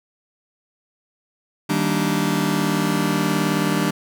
sawtooth chord, Eb major seventh, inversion none, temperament just, 155.56 / 194.45 / 233.3 / 291.7 Hz, Eb3 / G3 / Bb3 / D4, 0 / -14 / +2 / -12 cents, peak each -20 / -18 / -23 / -19 dBFS, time 1.69-3.91 s, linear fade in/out 10 ms, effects none

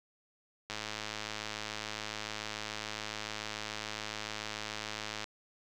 click train, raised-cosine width 0.2 ms, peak -20 dBFS, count 487, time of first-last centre 0.7-5.242 s, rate 107 Hz, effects none

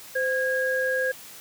sine tone pair together, 516.4 / 1638 Hz, C5 / G#6, -23 / -24 cents, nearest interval octave + minor sixth, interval 1999 cents, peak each -25 dBFS, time 0.15-1.12 s, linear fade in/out 10 ms, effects white hiss -44 dBFS RMS until 1.4 s + high-pass 80 Hz 12 dB/octave

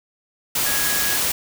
sine tone in noise, 1661.2 Hz, G#6, in tune, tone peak -27 dBFS, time 0.66-1.17 s, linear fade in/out 5 ms, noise white, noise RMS -21 dBFS, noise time 0.55-1.32 s, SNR -9 dB, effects none

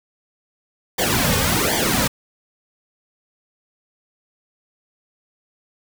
pink noise with flanger, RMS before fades -19 dBFS, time 0.98-2.08 s, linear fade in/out 10 ms, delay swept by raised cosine 0.74 to 3.04 ms, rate 1.3 Hz, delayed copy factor -0.95, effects none

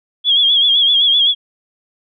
sine tone with vibrato, 3322 Hz, G#7, in tune, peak -9 dBFS, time 0.24-1.35 s, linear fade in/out 50 ms, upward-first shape sine, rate 7.8 Hz, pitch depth 67 cents each way, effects none

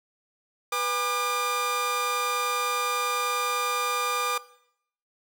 sawtooth tone cluster, 492.2 / 810 / 1200 Hz, B4 / G#5 / D6, -6 / -43 / +37 cents, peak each -29 / -32 / -23 dBFS, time 0.72-4.38 s, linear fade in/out 5 ms, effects noise-tail reverb RT60 0.7 s tail -18 dB re dry

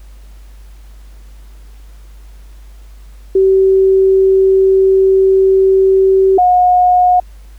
sine tone pair in turn, 383.2 / 723.4 Hz, G4 / F#5, -39 / -39 cents, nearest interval major seventh, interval 1100 cents, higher second, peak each -6 dBFS, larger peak neither, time 3.35-6.38 / 6.38-7.2 s, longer first, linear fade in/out 5 ms, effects added 50 Hz sine -33 dBFS peak until 7.58 s + pink hiss -50 dBFS RMS until 7.58 s

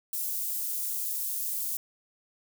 white high-pass noise, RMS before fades -32 dBFS, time 0.13-1.77 s, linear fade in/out 2 ms, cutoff 10000 Hz, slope 12 dB/octave, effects none

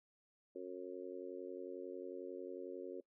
harmonic tone, 91.1 Hz, F#2, 26 cents flat, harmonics 3 / 4 / 5 / 6, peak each -52 / -47 / -49 / -51 dBFS, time 0.55-3.01 s, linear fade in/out 10 ms, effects noise-tail reverb RT60 0.1 s tail -22 dB re dry

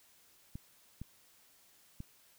clicks, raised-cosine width 5 ms, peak -30 dBFS, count 3, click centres 0.555 / 1.016 / 2.004 s, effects white hiss -65 dBFS RMS until 2.38 s

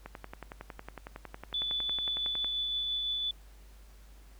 click train, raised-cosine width 0.5 ms, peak -26 dBFS, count 27, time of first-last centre 0.06-2.445 s, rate 10.9 Hz
sine tone with tremolo, 3475 Hz, A7, 22 cents flat, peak -29 dBFS, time 1.54-3.31 s, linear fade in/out 2 ms, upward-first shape triangle, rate 5.9 Hz, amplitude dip 25%
effects added 50 Hz sine -51 dBFS peak until 4.39 s + pink hiss -62 dBFS RMS until 4.39 s

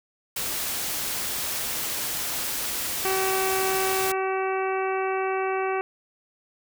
white noise, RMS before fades -29 dBFS, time 0.36-4.12 s, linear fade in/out 5 ms
harmonic tone, 381.3 Hz, G4, 48 cents flat, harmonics 1 / 2 / 3 / 4 / 5 / 6 / 7, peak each -26 / -29 / -32 / -36 / -39 / -37 / -38 dBFS, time 3.05-5.81 s, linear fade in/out 0 ms
effects none

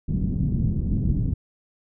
white low-pass noise, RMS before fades -23 dBFS, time 0.08-1.34 s, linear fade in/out 10 ms, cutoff 200 Hz, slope 24 dB/octave, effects none

